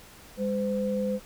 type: tone pair together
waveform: sine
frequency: 202.7 / 510.8 Hz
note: G#3 / C5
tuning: -42 / -42 cents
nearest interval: octave + major third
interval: 1600 cents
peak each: -28 dBFS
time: 0.37-1.2 s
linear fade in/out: 50 ms
effects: pink hiss -50 dBFS RMS until 1.25 s